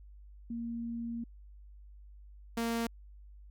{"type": "tone pair in turn", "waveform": ["sine", "sawtooth"], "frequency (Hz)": [233.1, 231.1], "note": ["A#3", "A#3"], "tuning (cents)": [0, -15], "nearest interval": "unison", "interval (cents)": 15, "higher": "first", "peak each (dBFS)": [-35, -27], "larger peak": "second", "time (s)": [[0.5, 1.24], [2.57, 2.87]], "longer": "first", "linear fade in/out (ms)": 5, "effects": ["added 50 Hz sine -50 dBFS peak until 3.5 s"]}